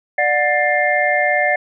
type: tone cluster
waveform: sine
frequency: 593 / 730 / 1767 / 2109 Hz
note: D5 / F#5 / A6 / C7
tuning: +17 / -24 / +7 / +13 cents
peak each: -19 dBFS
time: 0.18-1.56 s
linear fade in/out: 5 ms
effects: none